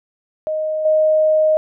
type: tone with level steps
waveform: sine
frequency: 622.3 Hz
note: D#5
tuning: in tune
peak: -18 / -11 dBFS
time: 0.47-1.57 s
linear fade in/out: 0 ms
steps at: 0.85 s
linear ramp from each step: 5 ms
effects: none